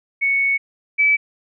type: tone pair in turn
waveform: sine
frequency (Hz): 2217 / 2300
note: C#7 / D7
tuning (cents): 0 / -37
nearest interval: minor second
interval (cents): 63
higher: second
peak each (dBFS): -15 / -12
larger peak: second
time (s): 0.21-0.58 / 0.98-1.17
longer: first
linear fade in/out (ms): 20
effects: none